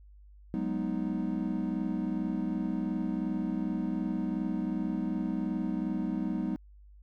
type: chord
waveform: triangle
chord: G# minor seventh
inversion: third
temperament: equal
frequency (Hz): 185 / 207.7 / 246.9 / 311.1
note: F#3 / G#3 / B3 / D#4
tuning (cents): 0 / 0 / 0 / 0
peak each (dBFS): -33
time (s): 0.54-6.56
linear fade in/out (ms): 0
effects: added 50 Hz sine -51 dBFS peak until 7.02 s